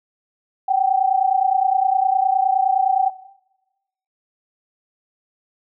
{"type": "tone pair together", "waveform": "sine", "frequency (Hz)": [754.3, 784], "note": ["F#5", "G5"], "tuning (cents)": [33, 0], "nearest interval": "minor second", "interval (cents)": 67, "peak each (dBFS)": -18, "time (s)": [0.68, 3.1], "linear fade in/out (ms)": 10, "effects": ["noise-tail reverb RT60 1.0 s tail -19 dB re dry"]}